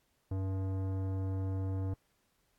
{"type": "tone with tanh clipping", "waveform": "sine", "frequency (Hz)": 95.5, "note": "G2", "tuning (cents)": -45, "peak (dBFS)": -34, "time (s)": [0.31, 1.94], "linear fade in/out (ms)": 5, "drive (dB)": 16, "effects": ["pink hiss -75 dBFS RMS until 2.58 s", "AAC 64 kbps"]}